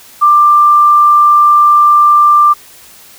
sine tone, 1185 Hz, D6, 15 cents sharp, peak -3 dBFS, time 0.21-2.54 s, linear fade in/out 20 ms, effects white hiss -38 dBFS RMS until 3.18 s

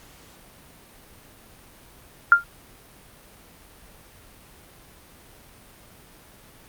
sine tone with exponential decay, 1396.9 Hz, F6, in tune, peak -5 dBFS, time 2.32-2.44 s, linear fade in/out 1 ms, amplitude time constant 26 ms, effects pink hiss -50 dBFS RMS until 6.68 s + Opus 48 kbps

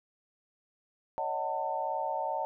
sine chord, D# half-diminished seventh, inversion third, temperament just, 560 / 622.3 / 746.7 / 896 Hz, C#5 / D#5 / F#5 / A5, +18 / 0 / +16 / +31 cents, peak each -38 / -37 / -36 / -33 dBFS, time 1.18-2.45 s, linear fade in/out 0 ms, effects none

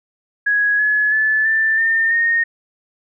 sine tone with pitch steps, 1666 / 1701 / 1736.7 / 1773.2 / 1810.5 / 1848.5 Hz, G#6 / G#6 / A6 / A6 / A6 / A#6, +5 / +41 / -23 / +13 / +49 / -15 cents, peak -13 dBFS, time 0.46-2.44 s, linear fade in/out 10 ms, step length 330 ms, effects none

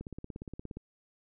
click train, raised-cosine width 3 ms, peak -28 dBFS, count 14, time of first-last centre 0.01-0.77 s, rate 17.1 Hz, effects none

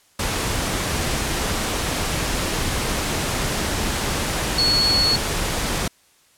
sine tone in noise, 4378 Hz, C#8, 22 cents flat, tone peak -16 dBFS, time 4.58-5.16 s, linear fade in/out 5 ms, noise pink, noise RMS -23 dBFS, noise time 0.19-5.88 s, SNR +4 dB, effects white hiss -57 dBFS RMS until 6.37 s + low-pass 11000 Hz 12 dB/octave

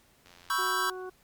click train, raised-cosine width 0.2 ms, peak -35 dBFS, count 41, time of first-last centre 0.26-0.715 s, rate 87.9 Hz
square chord, C# half-diminished seventh, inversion third, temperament equal, 987.8 / 1108.7 / 1318.5 / 1568 Hz, B5 / C#6 / E6 / G6, 0 / 0 / 0 / 0 cents, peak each -35 / -31 / -33 / -32 dBFS, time 0.5-0.9 s, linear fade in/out 2 ms
harmonic tone, 370 Hz, F#4, in tune, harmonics 1 / 2 / 3 / 4, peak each -37 / -46 / -46 / -48 dBFS, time 0.58-1.1 s, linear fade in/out 10 ms
effects pink hiss -63 dBFS RMS until 1.23 s + MP3 96 kbps

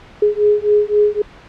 sine beating tone pair, 415.3 / 419.1 Hz, G#4 / G#4, 0 / +16 cents, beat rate 3.8 Hz, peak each -14 dBFS, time 0.22-1.22 s, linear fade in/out 5 ms, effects pink hiss -41 dBFS RMS until 1.48 s + low-pass 3000 Hz 12 dB/octave

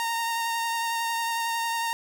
sawtooth tone with vibrato, 923 Hz, A#5, 17 cents flat, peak -22 dBFS, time 0-1.93 s, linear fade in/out 0 ms, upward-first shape sine, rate 11 Hz, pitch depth 14 cents each way, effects none

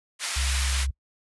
pink high-pass noise, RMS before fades -29 dBFS, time 0.19-0.87 s, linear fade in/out 50 ms, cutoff 1600 Hz, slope 12 dB/octave
sine tone, 67 Hz, C2, 42 cents sharp, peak -24 dBFS, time 0.36-0.91 s, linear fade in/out 10 ms
effects noise-tail reverb RT60 0.1 s tail -22 dB re dry + resampled to 24000 Hz

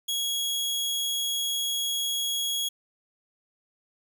sawtooth tone, 3322 Hz, G#7, in tune, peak -23 dBFS, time 0.08-2.69 s, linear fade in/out 10 ms, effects 10-bit

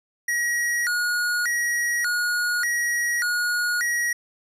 square tone with vibrato, 1659 Hz, G#6, 2 cents flat, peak -22 dBFS, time 0.28-4.13 s, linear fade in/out 5 ms, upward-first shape square, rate 0.85 Hz, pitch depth 240 cents each way, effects resampled to 32000 Hz

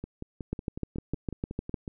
two click trains, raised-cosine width 3 ms, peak -23 / -17 dBFS, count 11 / 9, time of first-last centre 0.04-1.878 / 0.53-1.742 s, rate 5.44 / 6.6 Hz, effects none

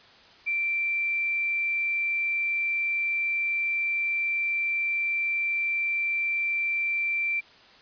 sine tone, 2349 Hz, D7, in tune, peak -24 dBFS, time 0.46-7.41 s, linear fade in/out 20 ms, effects white hiss -53 dBFS RMS until 7.81 s + resampled to 11025 Hz

